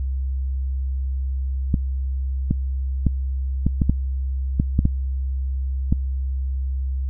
clicks, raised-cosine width 5 ms, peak -5 dBFS, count 10, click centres 1.742 / 2.51 / 3.067 / 3.666 / 3.818 / 3.896 / 4.599 / 4.791 / 4.854 / 5.925 s, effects added 66 Hz sine -21 dBFS peak until 7.09 s

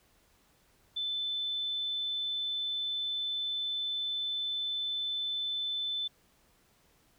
sine tone, 3520 Hz, A7, in tune, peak -31 dBFS, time 0.96-6.08 s, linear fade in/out 10 ms, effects pink hiss -67 dBFS RMS until 7.18 s

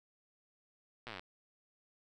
slowing click train, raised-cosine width 0.3 ms, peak -28 dBFS, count 14, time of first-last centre 1.07-1.195 s, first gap 8 ms, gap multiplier 1.03, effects none

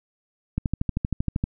click train, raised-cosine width 5 ms, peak -11 dBFS, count 12, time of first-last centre 0.58-1.439 s, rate 12.8 Hz, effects none

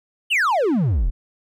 triangle exponential sweep, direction down, 3117 to 32.7 Hz, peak -14 dBFS, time 0.3-1.11 s, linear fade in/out 20 ms, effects none

